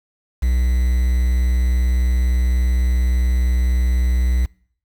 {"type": "tone with quantisation", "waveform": "triangle", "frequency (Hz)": 61.74, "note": "B1", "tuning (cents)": 0, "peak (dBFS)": -12, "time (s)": [0.42, 4.46], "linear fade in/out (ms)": 10, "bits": 6, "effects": ["noise-tail reverb RT60 0.6 s tail -25 dB re dry"]}